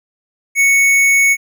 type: tone with tanh clipping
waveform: sine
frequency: 2217 Hz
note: C#7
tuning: in tune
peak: -10 dBFS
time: 0.55-1.37 s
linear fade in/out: 50 ms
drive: 17 dB
effects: none